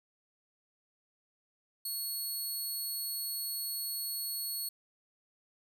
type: tone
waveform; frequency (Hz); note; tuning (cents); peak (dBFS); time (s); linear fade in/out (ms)
10% pulse; 4350; C#8; -33; -28; 1.85-4.69; 5
effects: none